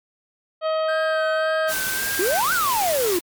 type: harmonic tone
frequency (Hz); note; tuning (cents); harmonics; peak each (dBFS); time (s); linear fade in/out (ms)
633; D#5; +30; 1 / 2 / 3 / 4 / 5 / 6 / 7; -20 / -27 / -39 / -42 / -36 / -45 / -42; 0.61-1.74; 50
type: tone with vibrato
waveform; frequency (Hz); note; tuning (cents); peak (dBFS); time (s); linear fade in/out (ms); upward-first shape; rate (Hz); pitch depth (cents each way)
triangle; 1568; G6; 0; -24; 0.88-2.41; 10; sine; 1.8; 44
type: noise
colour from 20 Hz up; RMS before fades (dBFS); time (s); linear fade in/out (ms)
white; -26; 1.67-3.21; 50
type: exponential two-way sweep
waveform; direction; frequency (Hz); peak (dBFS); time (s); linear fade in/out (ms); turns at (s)
triangle; up then down; 332.3 to 1554 to 332.3; -17; 2.19-3.19; 5; 2.53
effects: MP3 96 kbps